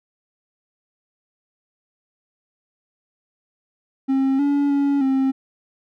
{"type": "tone with pitch steps", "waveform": "triangle", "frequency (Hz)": [268.2, 284.7, 281.5, 266.7], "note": ["C4", "C#4", "C#4", "C4"], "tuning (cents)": [43, 46, 27, 33], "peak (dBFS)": -14, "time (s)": [4.08, 5.32], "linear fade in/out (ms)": 20, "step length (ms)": 310, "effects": []}